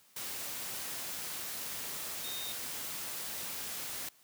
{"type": "tone in noise", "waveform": "sine", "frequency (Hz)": 3697, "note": "A#7", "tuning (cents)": -15, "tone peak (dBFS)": -41, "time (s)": [2.24, 2.52], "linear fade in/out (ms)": 5, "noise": "white", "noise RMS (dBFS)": -40, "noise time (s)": [0.16, 4.09], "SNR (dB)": -4, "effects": ["white hiss -64 dBFS RMS until 4.23 s", "high-pass 80 Hz 12 dB/octave"]}